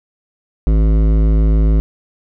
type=tone with hard clipping; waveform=sine; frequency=53.5 Hz; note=A1; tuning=48 cents flat; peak=-11 dBFS; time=0.67-1.8 s; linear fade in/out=0 ms; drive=14 dB; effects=none